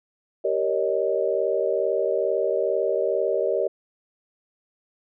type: chord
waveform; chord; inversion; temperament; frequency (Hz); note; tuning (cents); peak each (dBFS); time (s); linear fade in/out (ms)
sine; Eb dominant seventh; first; just; 388.9 / 466.7 / 560 / 622.3; G4 / Bb4 / Db5 / Eb5; -14 / +2 / +18 / 0; -26; 0.44-3.68; 10
effects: none